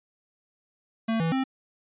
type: tone with pitch steps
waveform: square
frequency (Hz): 224.9 / 164.2 / 264.2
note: A3 / E3 / C4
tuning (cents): +38 / -6 / +17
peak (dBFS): -24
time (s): 1.08-1.44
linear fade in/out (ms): 10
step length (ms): 120
effects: resampled to 8000 Hz